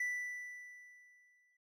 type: tone with exponential decay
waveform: triangle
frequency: 1975.5 Hz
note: B6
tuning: in tune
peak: -31 dBFS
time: 0-1.57 s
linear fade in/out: 5 ms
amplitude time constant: 340 ms
effects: none